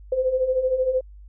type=beating tone pair; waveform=sine; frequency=505 / 518 Hz; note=B4 / C5; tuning=+39 / -17 cents; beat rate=13 Hz; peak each=-26 / -20 dBFS; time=0.12-1.01 s; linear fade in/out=5 ms; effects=added 50 Hz sine -41 dBFS peak until 1.28 s